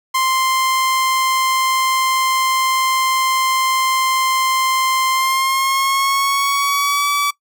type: tone with pitch glide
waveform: sawtooth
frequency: 1046.5 to 1147.8 Hz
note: C6 to D6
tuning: 0 to -40 cents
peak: -11 dBFS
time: 0.14-7.31 s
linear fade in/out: 10 ms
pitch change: +160 cents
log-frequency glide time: 5.1-7.09 s
effects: noise-tail reverb RT60 0.1 s tail -21 dB re dry